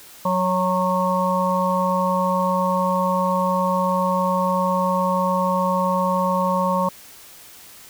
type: harmonic tone with a mistuned harmonic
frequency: 184.3 Hz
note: F#3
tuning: 7 cents flat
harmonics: 1 / 3 / 5 / 6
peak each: -23 / -23 / -23 / -23 dBFS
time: 0.25-6.89 s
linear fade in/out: 5 ms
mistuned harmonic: 6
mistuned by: -18 cents
effects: white hiss -44 dBFS RMS until 7.89 s